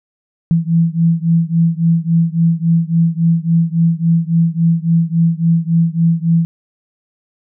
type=beating tone pair; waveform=sine; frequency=164.81 / 168.41 Hz; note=E3 / E3; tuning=0 / +37 cents; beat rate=3.6 Hz; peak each=-13 / -14 dBFS; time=0.51-6.45 s; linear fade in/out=0 ms; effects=none